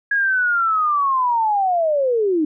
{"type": "linear sweep", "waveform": "sine", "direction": "down", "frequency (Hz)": [1661.2, 293.7], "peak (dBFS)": -15, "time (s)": [0.11, 2.45], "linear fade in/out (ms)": 5, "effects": []}